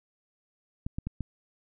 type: clicks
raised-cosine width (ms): 5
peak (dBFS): -20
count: 4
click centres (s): 0.865 / 0.985 / 1.07 / 1.207
effects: none